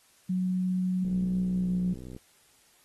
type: tone with pitch glide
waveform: sine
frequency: 183.9 to 180.95 Hz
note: F#3 to F#3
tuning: -10 to -38 cents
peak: -25 dBFS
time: 0.29-1.94 s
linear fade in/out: 10 ms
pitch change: -28 cents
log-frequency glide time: 1.52-1.71 s
type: click train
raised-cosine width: 3 ms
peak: -30 dBFS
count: 71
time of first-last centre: 1.05-2.165 s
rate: 62.8 Hz
effects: white hiss -62 dBFS RMS until 2.84 s + AAC 32 kbps